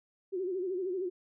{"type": "tone with vibrato", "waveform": "sine", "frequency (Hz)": 370, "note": "F#4", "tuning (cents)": 0, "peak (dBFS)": -31, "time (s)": [0.32, 1.1], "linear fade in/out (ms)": 20, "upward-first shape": "sine", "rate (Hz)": 13, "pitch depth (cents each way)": 95, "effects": []}